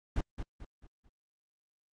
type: noise with echo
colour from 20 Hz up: brown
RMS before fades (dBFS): -29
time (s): 0.16-0.21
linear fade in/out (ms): 5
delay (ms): 220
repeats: 4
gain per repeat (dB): -8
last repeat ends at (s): 1.09
effects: low-pass 6000 Hz 12 dB/octave + Opus 24 kbps